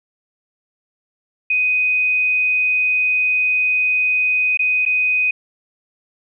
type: tone with dropouts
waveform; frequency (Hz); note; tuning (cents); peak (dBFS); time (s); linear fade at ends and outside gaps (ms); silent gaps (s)
sine; 2500; D#7; +8; -14; 1.5-5.31; 5; 4.573-4.592 / 4.853-4.861
effects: none